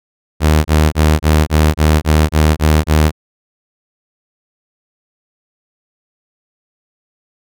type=tone bursts; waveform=sawtooth; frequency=77.1 Hz; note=D#2; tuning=15 cents flat; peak=-4 dBFS; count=10; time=0.4-3.116 s; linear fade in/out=50 ms; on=250 ms; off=24 ms; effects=none